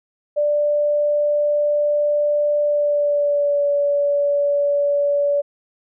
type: tone with pitch glide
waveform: sine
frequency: 589 to 573.6 Hz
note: D5 to D5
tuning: +5 to -41 cents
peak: -15 dBFS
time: 0.36-5.42 s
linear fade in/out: 20 ms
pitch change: -46 cents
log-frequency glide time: 2.61-3.66 s
effects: none